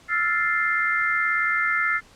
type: chord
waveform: sine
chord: F major seventh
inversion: third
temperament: equal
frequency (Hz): 1318.5 / 1396.9 / 1760 / 2093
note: E6 / F6 / A6 / C7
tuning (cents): 0 / 0 / 0 / 0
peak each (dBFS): -28 / -26 / -25 / -24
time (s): 0.08-2.01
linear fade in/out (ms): 50
effects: pink hiss -52 dBFS RMS until 2.15 s + low-pass 8000 Hz 12 dB/octave